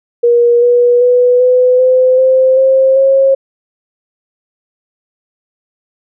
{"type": "tone with pitch steps", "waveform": "sine", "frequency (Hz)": [476.2, 484.8, 493.6, 502.5, 511.6, 520.8, 530.2, 539.8], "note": ["A#4", "B4", "B4", "B4", "C5", "C5", "C5", "C#5"], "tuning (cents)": [37, -32, -1, 30, -39, -8, 23, -46], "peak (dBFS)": -5, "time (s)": [0.23, 3.35], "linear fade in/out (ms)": 10, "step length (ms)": 390, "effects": []}